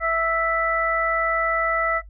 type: harmonic tone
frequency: 659.3 Hz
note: E5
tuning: in tune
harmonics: 1 / 2 / 3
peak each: -24 / -22 / -25 dBFS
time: 0-2.02 s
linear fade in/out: 50 ms
effects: noise-tail reverb RT60 0.1 s tail -17 dB re dry + added 50 Hz sine -40 dBFS peak until 2.09 s